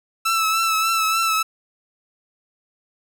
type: tone with vibrato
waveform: sawtooth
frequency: 1318.5 Hz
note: E6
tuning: in tune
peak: -14 dBFS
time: 0.25-1.43 s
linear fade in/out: 10 ms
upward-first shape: triangle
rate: 3.4 Hz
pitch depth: 40 cents each way
effects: none